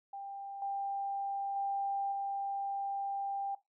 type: tone with level steps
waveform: sine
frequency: 793 Hz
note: G5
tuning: 20 cents sharp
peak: -40 / -33 / -31 / -33 dBFS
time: 0.13-3.55 s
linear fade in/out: 5 ms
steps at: 0.62 / 1.56 / 2.12 s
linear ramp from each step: 2 ms
effects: noise-tail reverb RT60 0.2 s tail -18 dB re dry